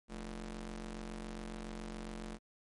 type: ring-modulated tone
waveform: sawtooth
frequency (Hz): 130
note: C3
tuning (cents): -11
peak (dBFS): -35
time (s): 0.08-2.39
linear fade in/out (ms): 50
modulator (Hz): 88.6
effects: MP3 48 kbps